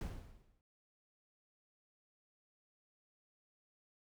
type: noise with exponential decay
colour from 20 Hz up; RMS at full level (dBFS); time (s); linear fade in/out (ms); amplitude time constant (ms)
brown; -38; 0.01-0.61; 1; 130
effects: none